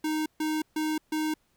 square tone bursts, 310.2 Hz, D#4, 5 cents flat, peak -27 dBFS, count 4, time 0.04-1.34 s, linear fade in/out 5 ms, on 220 ms, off 140 ms, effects pink hiss -70 dBFS RMS until 1.56 s

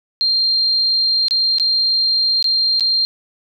sine tone with dropouts, 4186 Hz, C8, in tune, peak -13 dBFS, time 0.21-3.05 s, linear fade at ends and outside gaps 0 ms, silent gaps 1.283-1.309 / 1.584-1.598 / 2.426-2.443 / 2.797-2.807 s, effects none

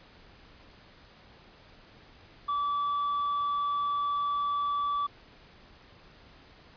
triangle tone, 1154 Hz, D6, 31 cents flat, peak -25 dBFS, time 2.48-5.07 s, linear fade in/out 10 ms, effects pink hiss -55 dBFS RMS until 6.76 s + resampled to 11025 Hz

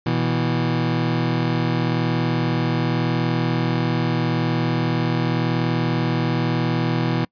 25% pulse tone pair together, 122.04 / 162.9 Hz, B2 / E3, -20 / -20 cents, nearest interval perfect fourth, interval 500 cents, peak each -18 dBFS, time 0.06-7.25 s, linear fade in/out 5 ms, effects noise-tail reverb RT60 0.1 s tail -26 dB re dry + resampled to 11025 Hz

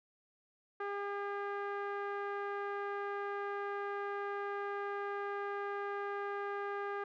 sawtooth tone with low-pass filter, 403.6 Hz, G#4, 49 cents flat, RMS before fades -39 dBFS, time 0.8-7.04 s, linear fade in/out 5 ms, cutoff 1500 Hz, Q 2.4, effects none

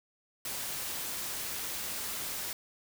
white noise, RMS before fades -37 dBFS, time 0.45-2.53 s, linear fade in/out 2 ms, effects none

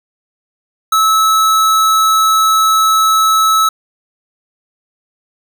square tone, 1300 Hz, E6, 24 cents flat, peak -9 dBFS, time 0.92-3.69 s, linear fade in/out 5 ms, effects none

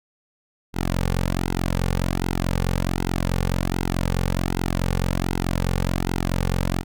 sawtooth tone with flanger, 44.66 Hz, F1, 39 cents sharp, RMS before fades -23 dBFS, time 0.73-6.84 s, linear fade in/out 50 ms, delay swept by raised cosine 1.7 to 3.1 ms, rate 1.3 Hz, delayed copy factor -0.8, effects none

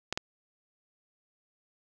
clicks, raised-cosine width 0.2 ms, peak -13 dBFS, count 2, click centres 0.126 / 0.175 s, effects none

